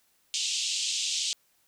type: band-pass noise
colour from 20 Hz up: pink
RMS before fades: -30 dBFS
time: 0.34-1.33 s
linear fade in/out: 0 ms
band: 2800 to 7900 Hz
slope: 48 dB/octave
effects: white hiss -68 dBFS RMS until 1.67 s